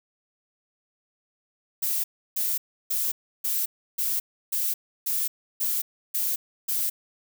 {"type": "noise bursts", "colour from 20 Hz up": "violet", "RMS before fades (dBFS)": -26, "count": 10, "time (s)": [1.82, 6.9], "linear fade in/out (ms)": 10, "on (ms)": 220, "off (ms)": 320, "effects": []}